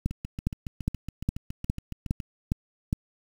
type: two click trains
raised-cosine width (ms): 5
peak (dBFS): -12 / -22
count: 8 / 16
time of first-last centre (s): 0.06-2.929 / 0.11-2.202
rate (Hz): 2.44 / 7.17
effects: 7-bit